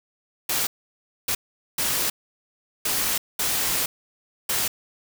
white noise bursts at uneven times, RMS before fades -24 dBFS, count 6, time 0.49-0.67 / 1.28-1.35 / 1.78-2.1 / 2.85-3.18 / 3.39-3.86 / 4.49-4.68 s, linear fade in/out 5 ms, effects none

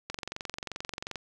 click train, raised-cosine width 0.2 ms, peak -18 dBFS, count 25, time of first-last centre 0.1-1.157 s, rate 22.7 Hz, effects none

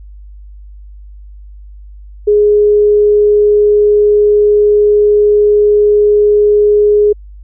sine tone, 416.6 Hz, G#4, 5 cents sharp, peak -5 dBFS, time 2.27-7.13 s, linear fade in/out 10 ms, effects added 50 Hz sine -30 dBFS peak until 7.43 s

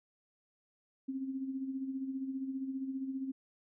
sine tone with tremolo, 266.4 Hz, C4, 31 cents sharp, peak -33 dBFS, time 1.08-3.32 s, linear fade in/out 10 ms, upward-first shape sine, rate 15 Hz, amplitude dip 55%, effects none

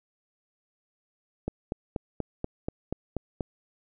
click train, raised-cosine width 2 ms, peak -16 dBFS, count 9, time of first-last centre 1.48-3.408 s, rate 4.15 Hz, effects none

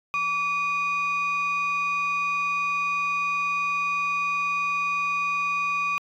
sine tone pair together, 1149 / 2468 Hz, D6 / D#7, -38 / -15 cents, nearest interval octave + minor second, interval 1323 cents, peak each -24 dBFS, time 0.14-5.98 s, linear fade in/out 0 ms, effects tanh soft clip ceiling -19 dBFS

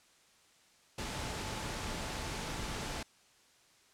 sine tone in noise, 872 Hz, A5, 16 cents flat, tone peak -50 dBFS, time 0.98-3.03 s, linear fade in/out 5 ms, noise pink, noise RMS -39 dBFS, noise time 0.98-3.03 s, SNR -14 dB, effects white hiss -65 dBFS RMS until 3.93 s + low-pass 8000 Hz 12 dB/octave

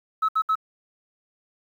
sine tone bursts, 1293 Hz, E6, 34 cents flat, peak -17 dBFS, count 3, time 0.22-0.555 s, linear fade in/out 10 ms, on 67 ms, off 67 ms, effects tanh soft clip ceiling -16 dBFS + 9-bit

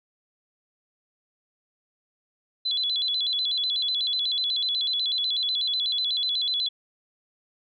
sine tone with vibrato, 3696 Hz, A#7, 16 cents flat, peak -23 dBFS, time 2.65-6.69 s, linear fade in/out 10 ms, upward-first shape square, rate 8.1 Hz, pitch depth 150 cents each way, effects none

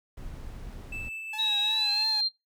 brown noise, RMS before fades -40 dBFS, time 0.17-1.09 s, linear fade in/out 5 ms
triangle tone with tremolo, 2637 Hz, E7, in tune, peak -33 dBFS, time 0.92-2.04 s, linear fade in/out 5 ms, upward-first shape sine, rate 5.6 Hz, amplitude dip 25%
sawtooth tone with vibrato, 847 Hz, G#5, 34 cents sharp, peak -34 dBFS, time 1.33-2.21 s, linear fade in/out 5 ms, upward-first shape triangle, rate 3 Hz, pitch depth 73 cents each way
sine tone with pitch glide, 3829 to 4176 Hz, A#7 to C8, +46 to -4 cents, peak -24 dBFS, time 1.38-2.29 s, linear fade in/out 20 ms, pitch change +150 cents, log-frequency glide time 1.69-1.97 s
effects noise-tail reverb RT60 0.2 s tail -19 dB re dry

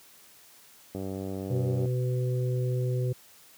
click train, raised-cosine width 2 ms, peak -22 dBFS, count 88, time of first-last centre 0.95-1.856 s, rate 96 Hz
harmonic tone, 125.4 Hz, B2, 27 cents sharp, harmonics 1 / 3 / 4, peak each -25 / -35 / -37 dBFS, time 1.5-3.13 s, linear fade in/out 10 ms
effects white hiss -55 dBFS RMS until 3.57 s + high-pass 80 Hz 12 dB/octave

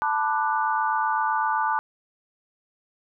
sine chord, B minor seventh, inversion third, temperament equal with one note detuned, 880 / 987.8 / 1184.9 / 1480 Hz, A5 / B5 / D6 / F#6, 0 / 0 / +15 / 0 cents, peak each -24 / -29 / -27 / -29 dBFS, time 0.02-1.79 s, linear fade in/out 0 ms, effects none

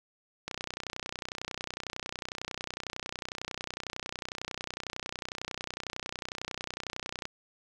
click train, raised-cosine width 0.2 ms, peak -18 dBFS, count 211, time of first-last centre 0.48-7.254 s, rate 31 Hz, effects none

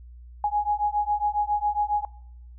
sine beating tone pair, 828 / 835.3 Hz, G#5 / G#5, -5 / +10 cents, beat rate 7.3 Hz, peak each -25 dBFS, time 0.44-2.05 s, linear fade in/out 2 ms, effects noise-tail reverb RT60 0.8 s tail -23 dB re dry + added 60 Hz sine -42 dBFS peak until 2.58 s

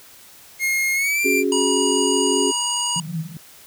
45% pulse tone with pitch glide, 2144 to 2365 Hz, C7 to D7, +42 to +12 cents, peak -18 dBFS, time 0.59-1.44 s, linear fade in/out 50 ms, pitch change +170 cents, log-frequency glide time 0.94-1.21 s
sine chord, C# suspended fourth, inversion none, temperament equal, 277.2 / 370 / 415.3 Hz, C#4 / F#4 / G#4, 0 / 0 / 0 cents, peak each -22 dBFS, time 1.24-2.52 s, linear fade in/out 20 ms
harmonic tone, 962 Hz, B5, 46 cents flat, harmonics 1 / 3 / 5 / 7 / 9, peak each -27 / -25 / -30 / -26 / -26 dBFS, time 1.52-3 s, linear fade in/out 2 ms
white band-pass noise, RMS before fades -29 dBFS, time 2.96-3.37 s, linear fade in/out 2 ms, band 150 to 180 Hz, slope 96 dB/octave
effects white hiss -46 dBFS RMS until 3.66 s

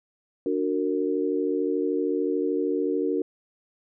sine chord, D augmented, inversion none, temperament just, 293.7 / 367.1 / 458.9 Hz, D4 / F#4 / A#4, 0 / -14 / -27 cents, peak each -27 dBFS, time 0.46-3.22 s, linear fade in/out 2 ms, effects none

